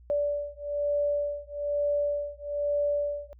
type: beating tone pair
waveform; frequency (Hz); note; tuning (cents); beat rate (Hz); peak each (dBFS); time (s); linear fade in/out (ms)
sine; 580 / 581.1; D5 / D5; -22 / -18; 1.1; -29; 0.1-3.33; 0
effects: added 60 Hz sine -50 dBFS peak until 3.39 s